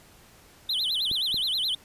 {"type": "tone with vibrato", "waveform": "triangle", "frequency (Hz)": 3520, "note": "A7", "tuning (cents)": 0, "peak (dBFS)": -23, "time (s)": [0.69, 1.75], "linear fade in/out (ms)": 5, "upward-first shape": "sine", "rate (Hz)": 9.5, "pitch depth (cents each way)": 290}
{"type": "clicks", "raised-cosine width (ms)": 3, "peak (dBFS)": -26, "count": 2, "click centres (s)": [1.114, 1.343]}
{"effects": ["pink hiss -54 dBFS RMS until 1.84 s", "resampled to 32000 Hz"]}